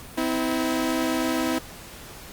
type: tone pair together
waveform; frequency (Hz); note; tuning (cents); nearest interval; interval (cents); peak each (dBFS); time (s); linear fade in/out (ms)
sawtooth; 256.6 / 323.3; C4 / E4; -34 / -34; major third; 400; -22 / -21; 0.17-1.59; 10
effects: pink hiss -42 dBFS RMS until 2.32 s + Opus 48 kbps